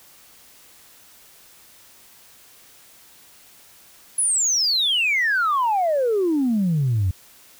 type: exponential sweep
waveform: sine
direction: down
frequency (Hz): 10660 to 87.31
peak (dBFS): -16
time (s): 4.18-7.11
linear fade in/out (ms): 5
effects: tanh soft clip ceiling -14 dBFS + white hiss -50 dBFS RMS until 7.59 s